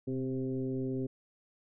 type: tone with frequency modulation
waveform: sine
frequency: 261.6 Hz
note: C4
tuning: in tune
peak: -31 dBFS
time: 0.07-1.07 s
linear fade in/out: 10 ms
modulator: 132 Hz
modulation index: 1.2
effects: none